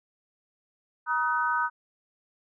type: tone cluster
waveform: sine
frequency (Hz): 953 / 1257 / 1510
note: A#5 / D#6 / F#6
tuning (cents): +38 / +17 / +35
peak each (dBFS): -28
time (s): 1.06-1.7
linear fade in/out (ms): 50
effects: none